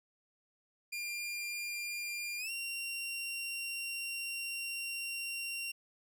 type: tone with pitch glide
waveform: sawtooth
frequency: 2399 to 2756 Hz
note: D7 to F7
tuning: +36 to -24 cents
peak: -34 dBFS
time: 0.92-5.72 s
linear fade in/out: 10 ms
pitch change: +240 cents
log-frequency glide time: 2.38-2.51 s
effects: none